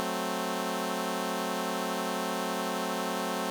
10% pulse chord, F# diminished, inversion none, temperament equal, 185 / 220 / 261.6 Hz, F#3 / A3 / C4, 0 / 0 / 0 cents, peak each -26 dBFS, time 0-3.5 s, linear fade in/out 0 ms, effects none

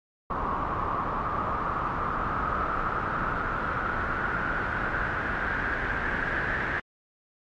pink noise with low-pass filter sweep, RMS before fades -29 dBFS, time 0.3-6.8 s, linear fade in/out 5 ms, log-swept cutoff 1100 to 1700 Hz, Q 6.6, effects AAC 64 kbps

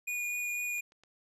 square tone with vibrato, 2446 Hz, D#7, 30 cents flat, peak -33 dBFS, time 0.07-0.81 s, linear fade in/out 10 ms, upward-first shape triangle, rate 4 Hz, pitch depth 10 cents each way
clicks, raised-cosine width 0.2 ms, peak -39 / -44 / -41 dBFS, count 3, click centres 0.782 / 0.921 / 1.036 s
effects resampled to 32000 Hz

